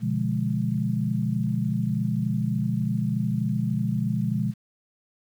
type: chord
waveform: sine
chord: B diminished seventh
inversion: none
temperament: equal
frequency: 123.47 / 146.83 / 174.61 / 207.7 Hz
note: B2 / D3 / F3 / Ab3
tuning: 0 / 0 / 0 / 0 cents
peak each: -27 / -30 / -29 / -27 dBFS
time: 0-4.54 s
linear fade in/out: 50 ms
effects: 9-bit